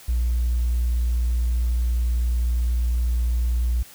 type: tone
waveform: triangle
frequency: 59.7 Hz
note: A#1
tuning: 42 cents sharp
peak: -15 dBFS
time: 0.08-3.83 s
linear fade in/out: 10 ms
effects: tanh soft clip ceiling -16 dBFS + white hiss -46 dBFS RMS until 3.94 s